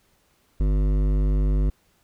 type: tone with hard clipping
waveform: triangle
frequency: 50 Hz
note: G1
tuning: 35 cents sharp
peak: -20 dBFS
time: 0.6-1.7 s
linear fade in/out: 5 ms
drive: 18 dB
effects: pink hiss -64 dBFS RMS until 2.03 s

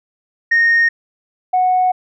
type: tone pair in turn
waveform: sine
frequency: 1851 / 736.5 Hz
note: A#6 / F#5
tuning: -13 / -8 cents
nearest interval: octave + major third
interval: 1595 cents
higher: first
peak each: -8 / -10 dBFS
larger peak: first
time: 0.51-0.89 / 1.53-1.92 s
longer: second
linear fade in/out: 10 ms
effects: tanh soft clip ceiling -7 dBFS

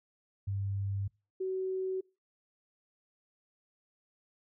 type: tone pair in turn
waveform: sine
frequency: 98.9 / 376.6 Hz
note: G2 / F#4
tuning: +16 / +31 cents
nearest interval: octave + major seventh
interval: 2315 cents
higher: second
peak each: -31 / -31 dBFS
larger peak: neither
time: 0.47-1.08 / 1.4-2.01 s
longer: neither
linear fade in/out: 10 ms
effects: noise-tail reverb RT60 0.3 s tail -25 dB re dry

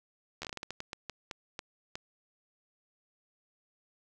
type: slowing click train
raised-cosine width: 0.2 ms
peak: -21 dBFS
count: 15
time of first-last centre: 0.42-1.955 s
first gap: 12 ms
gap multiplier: 1.3
effects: none

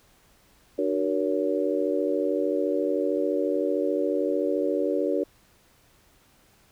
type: harmonic tone with a mistuned harmonic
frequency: 93.7 Hz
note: F#2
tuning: 22 cents sharp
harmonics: 3 / 4 / 5 / 6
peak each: -28 / -28 / -28 / -28 dBFS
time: 0.78-5.24 s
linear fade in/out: 10 ms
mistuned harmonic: 3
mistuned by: +110 cents
effects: pink hiss -60 dBFS RMS until 6.71 s

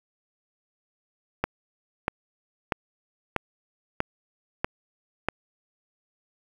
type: click train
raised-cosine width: 0.5 ms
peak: -8 dBFS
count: 7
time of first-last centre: 1.44-5.286 s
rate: 1.56 Hz
effects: 7-bit

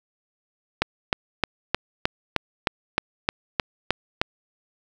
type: click train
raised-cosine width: 0.3 ms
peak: -3 dBFS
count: 12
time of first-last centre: 0.82-4.215 s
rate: 3.24 Hz
effects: 7-bit

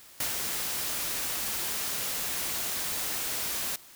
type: noise with ADSR envelope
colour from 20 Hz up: white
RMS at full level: -29 dBFS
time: 0.2-3.76 s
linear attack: 4 ms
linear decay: 87 ms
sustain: -3 dB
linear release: 3 ms
effects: white hiss -52 dBFS RMS until 3.95 s

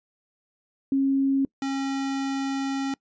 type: tone pair in turn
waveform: sine / square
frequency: 272 / 272 Hz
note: C#4 / C#4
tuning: -33 / -33 cents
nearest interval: unison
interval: 0 cents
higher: neither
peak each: -19 / -26 dBFS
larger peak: first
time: 0.92-1.45 / 1.62-2.94 s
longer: second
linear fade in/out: 2 ms
effects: noise-tail reverb RT60 0.1 s tail -24 dB re dry + resampled to 16000 Hz

